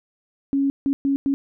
sine tone bursts at uneven times, 276.4 Hz, C#4, 5 cents flat, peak -17 dBFS, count 4, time 0.53-0.7 / 0.86-0.93 / 1.05-1.16 / 1.26-1.34 s, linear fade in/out 0 ms, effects none

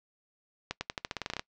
accelerating click train, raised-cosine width 0.2 ms, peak -15 dBFS, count 13, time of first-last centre 0.71-1.395 s, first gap 100 ms, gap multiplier 0.89, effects noise-tail reverb RT60 0.1 s tail -22 dB re dry + low-pass 6000 Hz 12 dB/octave

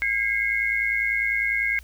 sine tone cluster, 1627 / 2061 / 2171 Hz, G#6 / C7 / C#7, -36 / -27 / -37 cents, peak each -28 / -27 / -23 dBFS, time 0.02-1.79 s, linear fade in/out 0 ms, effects added 60 Hz sine -43 dBFS peak until 1.83 s + white hiss -55 dBFS RMS until 1.83 s

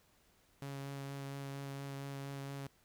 sawtooth tone with vibrato, 138.59 Hz, C#3, in tune, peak -38 dBFS, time 0.62-2.67 s, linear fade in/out 2 ms, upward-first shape sine, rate 4.3 Hz, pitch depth 11 cents each way, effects pink hiss -70 dBFS RMS until 2.84 s

